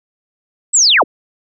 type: linear sweep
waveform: sine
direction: down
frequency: 8220 to 142 Hz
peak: -7 dBFS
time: 0.73-1.04 s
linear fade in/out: 20 ms
effects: none